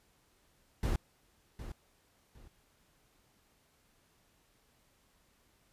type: noise with echo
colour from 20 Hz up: brown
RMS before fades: -31 dBFS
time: 0.83-0.96 s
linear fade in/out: 2 ms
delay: 760 ms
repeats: 2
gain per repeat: -12 dB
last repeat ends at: 2.48 s
effects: pink hiss -70 dBFS RMS until 5.72 s + resampled to 32000 Hz